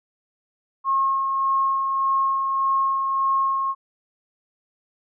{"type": "tone with tremolo", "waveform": "sine", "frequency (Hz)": 1081, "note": "C#6", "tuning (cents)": -44, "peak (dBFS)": -17, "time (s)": [0.84, 3.75], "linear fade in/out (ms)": 50, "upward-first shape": "sine", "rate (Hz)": 1.7, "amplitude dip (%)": 35, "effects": []}